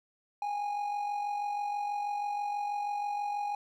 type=tone with amplitude modulation; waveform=triangle; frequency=822 Hz; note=G#5; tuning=18 cents flat; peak=-27 dBFS; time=0.42-3.55 s; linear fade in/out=2 ms; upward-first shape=sine; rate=46.2 Hz; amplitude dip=45%; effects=none